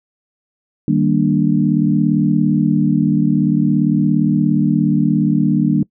sine chord, Eb major seventh, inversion none, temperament equal, 155.56 / 196 / 233.1 / 293.7 Hz, Eb3 / G3 / Bb3 / D4, 0 / 0 / 0 / 0 cents, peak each -17 dBFS, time 0.88-5.83 s, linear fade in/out 2 ms, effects noise-tail reverb RT60 0.1 s tail -23 dB re dry

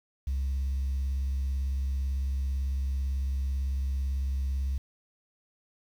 sine tone with vibrato, 67.2 Hz, C2, 47 cents sharp, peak -25 dBFS, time 0.27-4.78 s, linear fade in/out 5 ms, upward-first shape triangle, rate 18 Hz, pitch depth 38 cents each way, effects tanh soft clip ceiling -24 dBFS + 9-bit

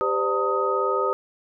sine tone cluster, 395.3 / 510 / 588 / 907 / 1255 Hz, G4 / C5 / D5 / A#5 / D#6, +15 / -44 / +2 / -48 / +15 cents, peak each -26 / -26 / -31 / -31 / -24 dBFS, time 0.01-1.13 s, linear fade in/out 0 ms, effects none

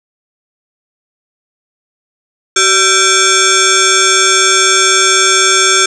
sine tone with frequency modulation, 2536 Hz, D#7, 32 cents sharp, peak -6 dBFS, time 2.56-5.86 s, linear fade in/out 5 ms, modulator 972 Hz, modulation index 5.3, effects none

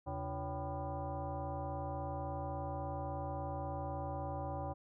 sine tone with frequency modulation, 349.2 Hz, F4, in tune, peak -37 dBFS, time 0.06-4.74 s, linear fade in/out 20 ms, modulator 214 Hz, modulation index 2.8, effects none

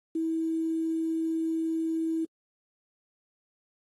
sine tone with quantisation, 324.3 Hz, E4, 28 cents flat, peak -26 dBFS, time 0.15-2.25 s, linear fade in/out 5 ms, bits 9, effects AAC 32 kbps

